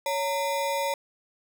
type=ring-modulated tone; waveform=square; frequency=740 Hz; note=F#5; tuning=in tune; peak=-23 dBFS; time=0.06-0.94 s; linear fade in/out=2 ms; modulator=182 Hz; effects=none